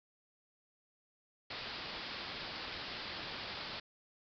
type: low-pass noise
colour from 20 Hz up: white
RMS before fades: -44 dBFS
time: 1.5-3.8 s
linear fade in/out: 5 ms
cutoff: 5000 Hz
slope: 96 dB/octave
effects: none